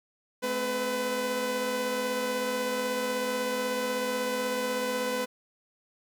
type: tone cluster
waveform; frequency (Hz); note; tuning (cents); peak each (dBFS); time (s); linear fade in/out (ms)
sawtooth; 216.1 / 258.6 / 501; A3 / C4 / B4; -31 / -20 / +25; -33 / -33 / -25; 0.42-5.26; 20
effects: none